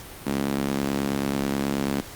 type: tone with high-pass filter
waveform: sawtooth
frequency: 69.3 Hz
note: C#2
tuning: in tune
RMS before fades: -26 dBFS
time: 0.26-2.01 s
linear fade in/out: 10 ms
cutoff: 230 Hz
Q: 2.2
effects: pink hiss -41 dBFS RMS until 2.15 s + Opus 48 kbps